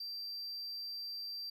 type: tone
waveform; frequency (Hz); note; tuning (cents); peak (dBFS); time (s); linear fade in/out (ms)
triangle; 4699; D8; 0; -39; 0-1.5; 5
effects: none